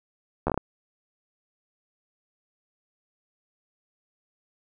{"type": "slowing click train", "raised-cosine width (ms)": 1, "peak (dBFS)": -11, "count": 6, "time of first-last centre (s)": [0.47, 0.576], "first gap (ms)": 12, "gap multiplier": 1.29, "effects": []}